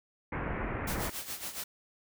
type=low-pass noise; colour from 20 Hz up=pink; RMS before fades=-35 dBFS; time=0.32-1.1 s; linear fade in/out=5 ms; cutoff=2300 Hz; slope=48 dB/octave
type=noise with tremolo; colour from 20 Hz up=white; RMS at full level=-37 dBFS; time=0.87-1.64 s; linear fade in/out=5 ms; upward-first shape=sine; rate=7.2 Hz; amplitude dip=70%
effects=none